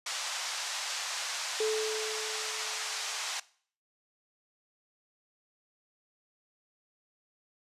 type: band-pass noise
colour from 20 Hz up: white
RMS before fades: -36 dBFS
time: 0.06-3.4 s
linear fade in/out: 5 ms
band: 670 to 7100 Hz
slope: 24 dB/octave
type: tone with exponential decay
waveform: sine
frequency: 434.7 Hz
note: A4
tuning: 21 cents flat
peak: -26 dBFS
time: 1.6-3.35 s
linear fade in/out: 5 ms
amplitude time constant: 380 ms
effects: noise-tail reverb RT60 0.5 s tail -20 dB re dry + resampled to 32000 Hz